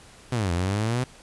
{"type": "exponential two-way sweep", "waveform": "sawtooth", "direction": "down then up", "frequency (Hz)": [130, 84, 130], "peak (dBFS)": -19, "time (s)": [0.32, 1.04], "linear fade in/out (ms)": 5, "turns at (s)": 0.52, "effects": ["pink hiss -50 dBFS RMS until 1.22 s", "resampled to 24000 Hz"]}